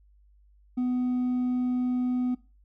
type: tone with hard clipping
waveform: sine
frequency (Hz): 249.8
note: B3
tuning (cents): +20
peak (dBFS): -25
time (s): 0.77-2.35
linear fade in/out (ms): 10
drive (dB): 2
effects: noise-tail reverb RT60 0.3 s tail -20 dB re dry + added 50 Hz sine -56 dBFS peak until 2.64 s